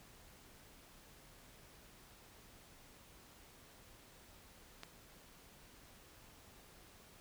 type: click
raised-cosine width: 0.2 ms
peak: -29 dBFS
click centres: 4.834 s
effects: pink hiss -61 dBFS RMS until 7.2 s